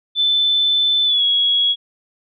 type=tone with pitch glide; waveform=sine; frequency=3521 to 3333 Hz; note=A7 to G#7; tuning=0 to +5 cents; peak=-13 dBFS; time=0.15-1.76 s; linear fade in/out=50 ms; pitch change=-95 cents; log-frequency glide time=1.05-1.23 s; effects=none